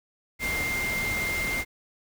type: tone in noise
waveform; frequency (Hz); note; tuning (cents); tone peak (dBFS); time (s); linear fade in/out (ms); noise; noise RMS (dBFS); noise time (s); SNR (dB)
sine; 2100; C7; +6; -27; 0.39-1.65; 50; pink; -33; 0.39-1.65; +3
effects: none